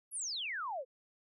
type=exponential sweep; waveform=sine; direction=down; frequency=11670 to 482.1 Hz; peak=-36 dBFS; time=0.11-0.85 s; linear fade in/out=50 ms; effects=none

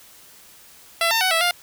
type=tone with pitch steps; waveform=10% pulse; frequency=671 / 905 / 748 / 657 / 704 Hz; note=E5 / A5 / F#5 / E5 / F5; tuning=+31 / +48 / +19 / -6 / +14 cents; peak=-9 dBFS; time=1.01-1.51 s; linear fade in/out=2 ms; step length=100 ms; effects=white hiss -48 dBFS RMS until 1.62 s

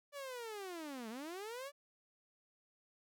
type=linear two-way sweep; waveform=sawtooth; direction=down then up; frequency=584 to 212.6 to 584 Hz; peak=-40 dBFS; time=0.12-1.72 s; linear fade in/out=50 ms; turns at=1.09 s; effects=none

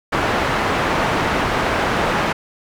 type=low-pass noise; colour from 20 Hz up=white; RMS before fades=-19 dBFS; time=0.12-2.33 s; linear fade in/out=10 ms; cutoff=1400 Hz; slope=12 dB/octave; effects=none

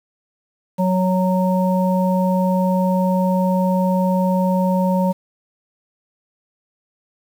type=harmonic tone; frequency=185 Hz; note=F#3; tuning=in tune; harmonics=1 / 3 / 5; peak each=-16 / -21 / -23 dBFS; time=0.78-5.13 s; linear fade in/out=20 ms; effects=7-bit

